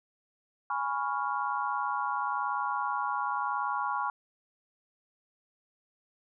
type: chord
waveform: sine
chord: C# dominant seventh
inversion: second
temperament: equal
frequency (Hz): 830.6 / 987.8 / 1108.7 / 1396.9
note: G#5 / B5 / C#6 / E#6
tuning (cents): 0 / 0 / 0 / 0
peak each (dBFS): -34 / -34 / -33 / -36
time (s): 0.7-4.1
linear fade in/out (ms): 2
effects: none